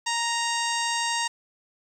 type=harmonic tone with a mistuned harmonic; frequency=932.3 Hz; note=A#5; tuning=in tune; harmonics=1 / 2 / 3 / 4 / 5 / 6 / 7 / 8 / 9; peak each=-28 / -31 / -33 / -34 / -35 / -36 / -36 / -37 / -38 dBFS; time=0.06-1.28 s; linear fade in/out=10 ms; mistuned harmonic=9; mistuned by=-43 cents; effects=9-bit